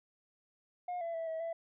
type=tone with pitch steps; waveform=sine; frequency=715 / 672 / 657 / 645 / 665 Hz; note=F5 / E5 / E5 / E5 / E5; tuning=+41 / +33 / -6 / -38 / +15 cents; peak=-33 dBFS; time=0.88-1.53 s; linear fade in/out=5 ms; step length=130 ms; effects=tanh soft clip ceiling -34 dBFS